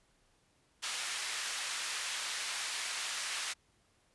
pink band-pass noise, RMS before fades -38 dBFS, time 0.82-3.54 s, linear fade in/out 20 ms, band 1600 to 10000 Hz, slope 12 dB/octave, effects pink hiss -71 dBFS RMS until 4.14 s + resampled to 24000 Hz

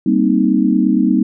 sine chord, C minor seventh, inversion second, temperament equal, 196 / 233.1 / 261.6 / 311.1 Hz, G3 / Bb3 / C4 / Eb4, 0 / 0 / 0 / 0 cents, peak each -16 dBFS, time 0.06-1.23 s, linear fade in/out 5 ms, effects none

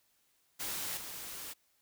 white noise with level steps, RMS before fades -38 / -44 dBFS, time 0.59-1.54 s, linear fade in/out 20 ms, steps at 0.97 s, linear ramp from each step 2 ms, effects white hiss -73 dBFS RMS until 1.81 s

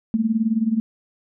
sine tone with tremolo, 222.7 Hz, A3, 21 cents sharp, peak -14 dBFS, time 0.14-0.8 s, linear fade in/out 0 ms, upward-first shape sine, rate 19 Hz, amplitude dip 80%, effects none

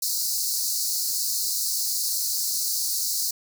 pink high-pass noise, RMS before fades -26 dBFS, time 0.02-3.31 s, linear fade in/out 5 ms, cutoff 4200 Hz, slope 96 dB/octave, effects none

